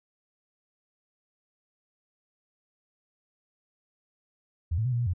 sine tone with pitch steps, 83.1 / 111 / 127.2 / 119.4 / 120.7 / 90.2 Hz, E2 / A2 / C3 / A#2 / B2 / F#2, +15 / +16 / -48 / +42 / -39 / -44 cents, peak -24 dBFS, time 4.71-5.136 s, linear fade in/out 10 ms, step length 71 ms, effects none

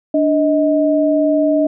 sine tone pair together, 293.7 / 628.8 Hz, D4 / D#5, 0 / +18 cents, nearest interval octave + minor second, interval 1318 cents, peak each -14 dBFS, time 0.14-1.67 s, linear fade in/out 5 ms, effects none

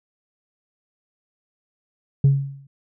sine tone with exponential decay, 138.3 Hz, C#3, 4 cents flat, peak -7 dBFS, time 2.24-2.67 s, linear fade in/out 5 ms, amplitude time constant 92 ms, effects tanh soft clip ceiling -9 dBFS

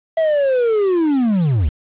triangle linear sweep, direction down, 659.3 to 63.3 Hz, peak -11 dBFS, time 0.17-1.69 s, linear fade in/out 5 ms, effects resampled to 8000 Hz + 7-bit

